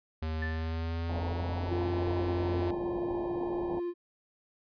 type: tone with pitch glide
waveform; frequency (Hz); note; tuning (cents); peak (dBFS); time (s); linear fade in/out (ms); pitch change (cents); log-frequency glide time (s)
square; 79.3 to 89.53; D#2 to F2; +33 to +44; -32; 0.22-2.71; 5; +211; 0.43-1.83
type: tone with exponential decay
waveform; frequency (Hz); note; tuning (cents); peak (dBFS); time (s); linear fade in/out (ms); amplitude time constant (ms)
sine; 1760; A6; 0; -33; 0.42-0.83; 5; 87
type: low-pass noise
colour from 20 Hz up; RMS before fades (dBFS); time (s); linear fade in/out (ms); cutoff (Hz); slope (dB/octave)
white; -39; 1.09-3.8; 10; 950; 96
type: tone with vibrato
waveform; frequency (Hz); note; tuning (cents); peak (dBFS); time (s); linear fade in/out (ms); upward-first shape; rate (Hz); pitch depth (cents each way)
triangle; 349.2; F4; 0; -29; 1.68-3.94; 50; sine; 18; 12
effects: resampled to 11025 Hz